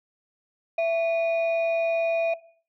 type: tone pair together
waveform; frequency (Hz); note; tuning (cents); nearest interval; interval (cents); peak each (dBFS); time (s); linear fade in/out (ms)
sine; 665 / 2456; E5 / D#7; +15 / -23; octave + major seventh; 2262; -20 / -29; 0.78-2.34; 5
effects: noise-tail reverb RT60 0.5 s tail -20 dB re dry + tanh soft clip ceiling -17 dBFS